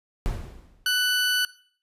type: noise with exponential decay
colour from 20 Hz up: brown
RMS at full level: -26 dBFS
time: 0.26-0.91 s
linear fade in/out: 0 ms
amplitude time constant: 140 ms
type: tone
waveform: 20% pulse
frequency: 1491 Hz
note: F#6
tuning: 13 cents sharp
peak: -16 dBFS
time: 0.86-1.45 s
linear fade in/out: 2 ms
effects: noise-tail reverb RT60 0.5 s tail -19 dB re dry + resampled to 32000 Hz